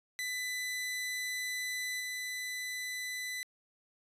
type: tone with level steps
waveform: sawtooth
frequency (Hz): 1999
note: B6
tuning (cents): +20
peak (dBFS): -31 / -33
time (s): 0.19-3.43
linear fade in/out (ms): 0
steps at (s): 2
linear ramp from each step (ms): 5
effects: resampled to 32000 Hz